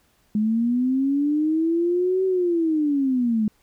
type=linear two-way sweep; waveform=sine; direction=up then down; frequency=208.8 to 380.9 to 208.8 Hz; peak=-18 dBFS; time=0.35-3.48 s; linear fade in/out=2 ms; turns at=2.25 s; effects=pink hiss -63 dBFS RMS until 3.62 s